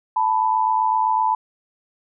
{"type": "tone pair together", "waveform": "sine", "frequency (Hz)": [880, 987.8], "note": ["A5", "B5"], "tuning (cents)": [0, 0], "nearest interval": "major second", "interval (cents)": 200, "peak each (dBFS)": -19, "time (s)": [0.16, 1.35], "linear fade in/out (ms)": 5, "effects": []}